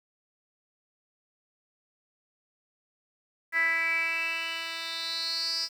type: tone with band-pass filter sweep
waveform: 10% pulse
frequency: 329.8 Hz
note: E4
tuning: 1 cent sharp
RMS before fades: -30 dBFS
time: 3.52-5.69 s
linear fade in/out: 50 ms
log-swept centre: 1900 to 5100 Hz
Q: 8.6
effects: 9-bit